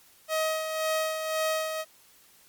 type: tone with tremolo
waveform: sawtooth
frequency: 632 Hz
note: D#5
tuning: 27 cents sharp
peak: -21 dBFS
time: 0.28-1.85 s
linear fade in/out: 50 ms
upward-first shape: sine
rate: 1.9 Hz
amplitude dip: 50%
effects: white hiss -58 dBFS RMS until 2.48 s + Opus 48 kbps